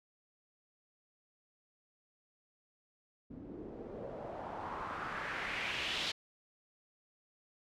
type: noise with low-pass filter sweep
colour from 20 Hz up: white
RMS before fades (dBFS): -41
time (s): 3.3-6.12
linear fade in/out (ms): 10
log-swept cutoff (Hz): 260 to 3800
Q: 2.5
effects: none